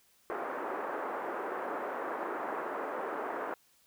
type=band-pass noise; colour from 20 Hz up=pink; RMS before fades=-37 dBFS; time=0.3-3.54 s; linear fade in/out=0 ms; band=350 to 1500 Hz; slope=24 dB/octave; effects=white hiss -67 dBFS RMS until 3.86 s